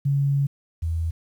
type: tone pair in turn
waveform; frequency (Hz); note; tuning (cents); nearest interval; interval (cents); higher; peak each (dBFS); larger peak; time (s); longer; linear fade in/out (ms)
sine; 140 / 82.1; C#3 / E2; +18 / -6; major sixth; 924; first; -18 / -22; first; 0.05-0.47 / 0.82-1.11; first; 10
effects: 9-bit